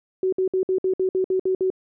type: tone bursts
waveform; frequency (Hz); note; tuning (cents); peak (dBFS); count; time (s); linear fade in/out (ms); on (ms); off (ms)
sine; 375; F#4; +23; -18; 10; 0.23-1.702; 2; 95; 58
effects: none